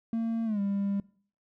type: tone with pitch glide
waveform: triangle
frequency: 227.7 to 199.37 Hz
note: A#3 to G3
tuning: -40 to +30 cents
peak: -24 dBFS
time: 0.13-1 s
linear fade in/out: 2 ms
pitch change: -230 cents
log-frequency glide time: 0.45-0.6 s
effects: noise-tail reverb RT60 0.5 s tail -23 dB re dry + tanh soft clip ceiling -20 dBFS